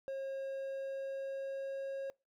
triangle tone with pitch glide, 540 to 543.8 Hz, C#5 to C#5, -45 to -33 cents, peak -35 dBFS, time 0.08-2.1 s, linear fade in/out 0 ms, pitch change +12 cents, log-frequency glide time 0.33-1.83 s, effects noise-tail reverb RT60 0.3 s tail -26 dB re dry

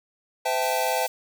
square chord, A minor seventh, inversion first, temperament equal with one note detuned, 511.3 / 659.3 / 784 / 880 Hz, C5 / E5 / G5 / A5, -40 / 0 / 0 / 0 cents, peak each -29 dBFS, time 0.45-1.07 s, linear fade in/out 10 ms
white high-pass noise, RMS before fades -37 dBFS, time 0.62-1.08 s, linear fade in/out 2 ms, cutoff 4200 Hz, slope 12 dB/octave
effects none

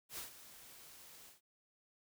white noise with ADSR envelope, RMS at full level -44 dBFS, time 0.09-1.41 s, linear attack 89 ms, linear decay 120 ms, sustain -13 dB, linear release 150 ms, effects none

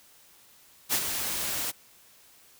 white noise with ADSR envelope, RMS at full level -24 dBFS, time 0.89-1.72 s, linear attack 45 ms, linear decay 63 ms, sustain -7 dB, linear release 24 ms, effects white hiss -57 dBFS RMS until 2.59 s

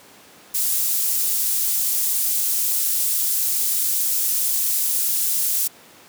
pink high-pass noise, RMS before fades -21 dBFS, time 0.54-5.68 s, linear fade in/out 10 ms, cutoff 10000 Hz, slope 12 dB/octave, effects pink hiss -47 dBFS RMS until 6.08 s + high-pass 200 Hz 12 dB/octave

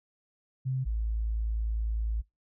sine tone pair in turn, 130.81 / 55 Hz, C3 / A1, 0 / 0 cents, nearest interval octave + minor third, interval 1500 cents, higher first, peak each -27 dBFS, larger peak neither, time 0.65-0.85 / 0.85-2.22 s, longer second, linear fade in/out 20 ms, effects noise-tail reverb RT60 0.2 s tail -24 dB re dry

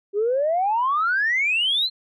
sine exponential sweep, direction up, 392 to 4214 Hz, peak -17 dBFS, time 0.13-1.9 s, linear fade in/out 50 ms, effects tanh soft clip ceiling -13 dBFS + MP3 96 kbps

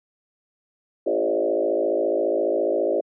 sine tone with frequency modulation, 470.3 Hz, A#4, 15 cents sharp, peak -18 dBFS, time 1.06-3.01 s, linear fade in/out 10 ms, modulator 54.6 Hz, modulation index 2.8, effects high-pass 300 Hz 12 dB/octave

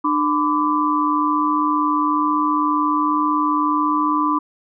sine tone cluster, 299.8 / 1007 / 1165 Hz, D4 / B5 / D6, +36 / +33 / -14 cents, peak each -20 dBFS, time 0.04-4.39 s, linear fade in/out 10 ms, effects none

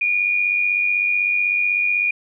sine tone pair together, 2349 / 2445 Hz, D7 / D#7, 0 / -31 cents, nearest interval minor second, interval 69 cents, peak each -24 / -17 dBFS, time 0.01-2.11 s, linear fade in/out 5 ms, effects none

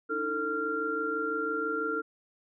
sine tone cluster, 295.6 / 321.6 / 446.5 / 1384 Hz, D4 / E4 / A4 / F6, +11 / -43 / +25 / -16 cents, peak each -39 / -37 / -33 / -31 dBFS, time 0.09-2.02 s, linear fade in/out 20 ms, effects none

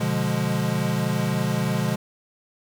square chord, B diminished seventh, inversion none, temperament equal with one note detuned, 123.47 / 146.83 / 175.93 / 207.7 Hz, B2 / D3 / F3 / Ab3, 0 / 0 / +13 / 0 cents, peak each -28 dBFS, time 0-1.96 s, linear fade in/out 10 ms, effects 8-bit

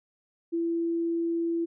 sine tone, 335.4 Hz, E4, 30 cents sharp, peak -25 dBFS, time 0.52-1.66 s, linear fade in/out 20 ms, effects none

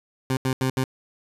20% pulse tone bursts at uneven times, 130.81 Hz, C3, in tune, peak -16 dBFS, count 4, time 0.3-0.37 / 0.45-0.53 / 0.61-0.7 / 0.77-0.84 s, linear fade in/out 2 ms, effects resampled to 32000 Hz

